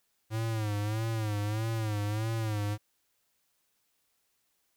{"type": "tone with vibrato", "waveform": "square", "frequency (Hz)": 108.1, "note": "A2", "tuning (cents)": -30, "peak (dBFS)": -30, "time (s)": [0.3, 2.78], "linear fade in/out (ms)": 50, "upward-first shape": "sine", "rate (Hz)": 1.6, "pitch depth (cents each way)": 87, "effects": ["white hiss -75 dBFS RMS until 4.76 s"]}